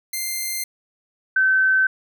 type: tone pair in turn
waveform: 5% pulse / sine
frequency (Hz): 2093 / 1535.4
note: C7 / G6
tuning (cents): 0 / -36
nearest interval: perfect fourth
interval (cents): 536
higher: first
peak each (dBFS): -14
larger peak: neither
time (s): 0.13-0.64 / 1.36-1.87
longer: neither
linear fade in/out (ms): 5
effects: none